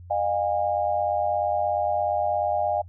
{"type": "tone cluster", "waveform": "sine", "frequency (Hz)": [609, 706, 815], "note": ["D#5", "F5", "G#5"], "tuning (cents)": [-37, 19, -33], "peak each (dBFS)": -26, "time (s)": [0.1, 2.82], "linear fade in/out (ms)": 10, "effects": ["noise-tail reverb RT60 0.1 s tail -26 dB re dry", "added 88 Hz sine -41 dBFS peak until 2.88 s"]}